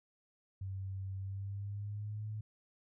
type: tone with pitch glide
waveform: sine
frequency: 96.1 to 107.25 Hz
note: G2 to A2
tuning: -34 to -44 cents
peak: -38 dBFS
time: 0.61-2.41 s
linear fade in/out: 5 ms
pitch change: +190 cents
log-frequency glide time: 1.18-2.29 s
effects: none